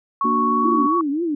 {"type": "tone with pitch glide", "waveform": "sine", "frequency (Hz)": [1108.7, 1120.9], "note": ["C#6", "C#6"], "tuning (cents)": [0, 19], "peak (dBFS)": -17, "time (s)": [0.21, 1.01], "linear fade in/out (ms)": 2, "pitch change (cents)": 19, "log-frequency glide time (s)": [0.45, 0.67]}
{"type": "chord", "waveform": "sine", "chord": "Bb augmented", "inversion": "none", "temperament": "equal", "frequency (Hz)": [233.1, 293.7, 370], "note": ["Bb3", "D4", "F#4"], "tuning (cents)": [0, 0, 0], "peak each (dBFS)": [-22, -26, -27], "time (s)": [0.24, 0.87], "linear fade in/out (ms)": 10}
{"type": "tone with vibrato", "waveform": "sine", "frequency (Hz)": 311.1, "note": "D#4", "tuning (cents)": 0, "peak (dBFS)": -19, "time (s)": [0.64, 1.35], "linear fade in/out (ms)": 5, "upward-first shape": "triangle", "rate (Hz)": 3.8, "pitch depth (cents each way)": 230}
{"effects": []}